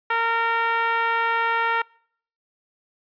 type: tone with band-pass filter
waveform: 10% pulse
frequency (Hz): 459.7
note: A#4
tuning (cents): -24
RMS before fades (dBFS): -22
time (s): 0.1-1.82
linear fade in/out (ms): 5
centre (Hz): 1200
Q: 1.2
effects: noise-tail reverb RT60 0.6 s tail -26 dB re dry + resampled to 11025 Hz